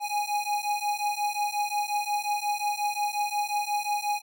square beating tone pair, 825 / 830.6 Hz, G#5 / G#5, -12 / 0 cents, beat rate 5.6 Hz, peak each -30 / -30 dBFS, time 0-4.22 s, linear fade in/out 50 ms, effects none

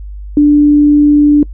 sine tone, 293.7 Hz, D4, in tune, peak -3 dBFS, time 0.37-1.43 s, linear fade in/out 2 ms, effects noise-tail reverb RT60 0.1 s tail -24 dB re dry + added 50 Hz sine -23 dBFS peak until 1.53 s

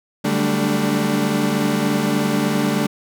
35% pulse tone cluster, 144.9 / 188.5 / 198.4 / 221.7 / 293.9 Hz, D3 / F#3 / G3 / A3 / D4, -23 / +32 / +21 / +13 / +1 cents, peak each -24 / -27 / -21 / -20 / -21 dBFS, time 0.24-2.87 s, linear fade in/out 10 ms, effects none

